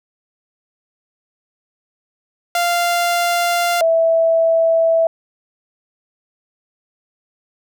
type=tone pair in turn; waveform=sawtooth / sine; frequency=695 / 657 Hz; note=F5 / E5; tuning=-9 / -6 cents; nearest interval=minor second; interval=97 cents; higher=first; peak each=-11 dBFS; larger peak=neither; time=2.55-3.81 / 3.81-5.07 s; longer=neither; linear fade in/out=2 ms; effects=none